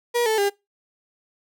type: tone with pitch steps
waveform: 35% pulse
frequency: 478.4 / 438.7 / 402.3 Hz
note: A#4 / A4 / G4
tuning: +45 / -5 / +45 cents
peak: -17 dBFS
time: 0.14-0.5 s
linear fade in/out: 20 ms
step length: 120 ms
effects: noise-tail reverb RT60 0.2 s tail -22 dB re dry